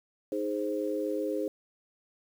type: chord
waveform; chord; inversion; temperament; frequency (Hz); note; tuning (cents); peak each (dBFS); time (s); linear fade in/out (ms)
sine; Ab major; second; equal; 311.1 / 415.3 / 523.3; Eb4 / Ab4 / C5; 0 / 0 / 0; -33; 0.32-1.48; 2
effects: 9-bit